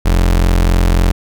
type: tone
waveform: 35% pulse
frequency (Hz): 43.65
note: F1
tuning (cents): 0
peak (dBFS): -7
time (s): 0.05-1.12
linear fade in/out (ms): 10
effects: none